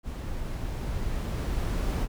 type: noise with level ramp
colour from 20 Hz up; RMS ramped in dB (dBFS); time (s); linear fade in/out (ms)
brown; -35 to -26; 0.03-2.08; 50
effects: none